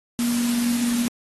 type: tone in noise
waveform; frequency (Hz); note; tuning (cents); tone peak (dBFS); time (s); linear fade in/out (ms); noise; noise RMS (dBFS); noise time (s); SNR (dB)
sine; 238.5; A#3; +40; -20; 0.19-1.08; 0; white; -30; 0.19-1.08; +7
effects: AAC 32 kbps